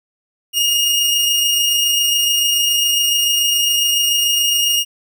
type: tone with amplitude modulation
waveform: sawtooth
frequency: 2851 Hz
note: F7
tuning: 35 cents sharp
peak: -9 dBFS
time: 0.53-4.85 s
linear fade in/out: 50 ms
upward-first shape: sine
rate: 27.1 Hz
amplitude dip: 25%
effects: none